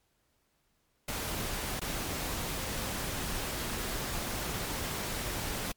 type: noise with dropouts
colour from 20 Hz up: pink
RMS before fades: -35 dBFS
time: 1.08-5.72 s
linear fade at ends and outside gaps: 5 ms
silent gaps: 1.797-1.815 s
effects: pink hiss -74 dBFS RMS until 5.76 s + MP3 96 kbps